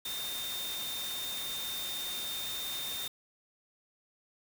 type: tone in noise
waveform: sine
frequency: 3641 Hz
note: A#7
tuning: 41 cents flat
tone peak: -37 dBFS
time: 0.05-3.08 s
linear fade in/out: 5 ms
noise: white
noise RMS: -40 dBFS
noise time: 0.05-3.08 s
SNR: 0 dB
effects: none